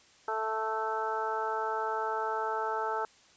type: harmonic tone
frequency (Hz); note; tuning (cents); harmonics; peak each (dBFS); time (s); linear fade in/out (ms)
220; A3; 0; 2 / 3 / 4 / 5 / 6 / 7; -36 / -40 / -33 / -45 / -35 / -42; 0.28-3.05; 2
effects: white hiss -60 dBFS RMS until 3.36 s + resampled to 16000 Hz